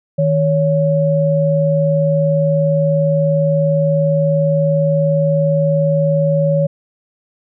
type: tone pair together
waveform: sine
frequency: 157.14 / 560 Hz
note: D#3 / C#5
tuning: +17 / +18 cents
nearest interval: octave + minor seventh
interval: 2201 cents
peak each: -14 dBFS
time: 0.18-6.67 s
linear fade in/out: 10 ms
effects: none